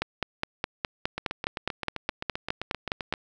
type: two click trains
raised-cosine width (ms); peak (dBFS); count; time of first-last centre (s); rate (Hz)
0.3; -10 / -15; 16 / 16; 0.02-3.126 / 1.18-3.138; 4.83 / 7.66
effects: none